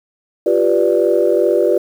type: chord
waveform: sine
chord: G dominant seventh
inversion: third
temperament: equal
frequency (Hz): 349.2 / 392 / 493.9 / 587.3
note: F4 / G4 / B4 / D5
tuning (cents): 0 / 0 / 0 / 0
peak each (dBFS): -16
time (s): 0.46-1.78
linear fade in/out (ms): 5
effects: tanh soft clip ceiling -1 dBFS + 7-bit